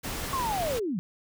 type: noise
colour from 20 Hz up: pink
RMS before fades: -34 dBFS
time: 0.03-0.8 s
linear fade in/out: 20 ms
type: linear sweep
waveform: sine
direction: down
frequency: 1108.7 to 158.6 Hz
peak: -27 dBFS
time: 0.33-0.99 s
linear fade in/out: 0 ms
effects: none